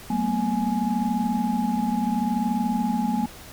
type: tone cluster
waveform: sine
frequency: 190.2 / 223.7 / 244.4 / 837 Hz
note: F#3 / A3 / B3 / G#5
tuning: +48 / +29 / -18 / +13 cents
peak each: -28 / -25 / -27 / -28 dBFS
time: 0.1-3.26 s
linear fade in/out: 5 ms
effects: pink hiss -43 dBFS RMS until 3.52 s